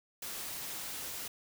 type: noise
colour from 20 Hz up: white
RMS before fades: -41 dBFS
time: 0.22-1.28 s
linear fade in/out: 5 ms
effects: none